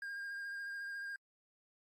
triangle tone with vibrato, 1611 Hz, G6, 47 cents sharp, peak -39 dBFS, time 0.02-1.16 s, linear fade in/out 2 ms, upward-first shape triangle, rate 14 Hz, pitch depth 21 cents each way, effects AAC 48 kbps

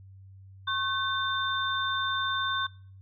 sine tone cluster, 1088 / 1527 / 3585 Hz, C#6 / G6 / A7, -33 / -46 / +32 cents, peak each -31 dBFS, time 0.67-2.67 s, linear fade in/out 10 ms, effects noise-tail reverb RT60 0.5 s tail -22 dB re dry + added 96 Hz sine -47 dBFS peak until 3.01 s

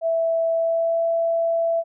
sine tone with pitch glide, 659.3 to 666.2 Hz, E5 to E5, 0 to +18 cents, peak -18 dBFS, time 0.01-1.84 s, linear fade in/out 50 ms, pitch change +18 cents, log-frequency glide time 0.52-1.03 s, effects none

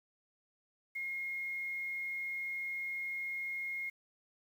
sine tone with quantisation, 2147 Hz, C7, 44 cents sharp, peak -36 dBFS, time 0.95-3.9 s, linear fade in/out 10 ms, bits 10, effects none

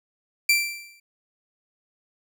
sawtooth tone with exponential decay, 2349 Hz, D7, in tune, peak -11 dBFS, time 0.49-1 s, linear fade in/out 5 ms, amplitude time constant 110 ms, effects none

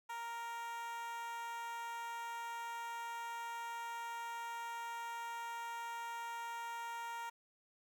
10% pulse tone with high-pass filter, 466.2 Hz, A#4, in tune, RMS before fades -44 dBFS, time 0.09-7.3 s, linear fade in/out 10 ms, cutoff 930 Hz, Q 3.9, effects 12-bit

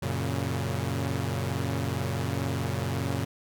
sawtooth chord, F# major, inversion none, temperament equal with one note detuned, 91.91 / 116.54 / 138.59 Hz, F#2 / A#2 / C#3, -11 / 0 / 0 cents, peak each -28 dBFS, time 0.02-3.25 s, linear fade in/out 10 ms, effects none

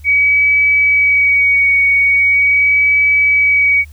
sine tone with vibrato, 2262 Hz, C#7, 34 cents sharp, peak -8 dBFS, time 0.04-3.85 s, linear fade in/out 50 ms, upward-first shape sine, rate 0.41 Hz, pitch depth 18 cents each way, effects added 75 Hz sine -33 dBFS peak until 3.92 s + white hiss -51 dBFS RMS until 3.92 s

